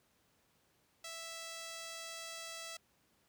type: tone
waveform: 5% pulse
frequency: 659.3 Hz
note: E5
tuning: in tune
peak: -33 dBFS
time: 1.04-2.77 s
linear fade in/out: 5 ms
effects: pink hiss -73 dBFS RMS until 3.28 s + high-pass 80 Hz 12 dB/octave